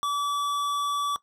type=tone with hard clipping; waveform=sine; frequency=1150 Hz; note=D6; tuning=37 cents flat; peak=-26 dBFS; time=0.03-1.16 s; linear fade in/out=0 ms; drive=14 dB; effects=noise-tail reverb RT60 0.1 s tail -17 dB re dry